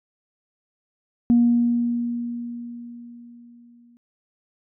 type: tone with exponential decay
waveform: sine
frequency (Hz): 237.9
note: A#3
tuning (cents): +35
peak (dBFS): -11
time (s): 1.3-3.97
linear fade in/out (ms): 0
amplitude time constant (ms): 580
effects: tanh soft clip ceiling -8 dBFS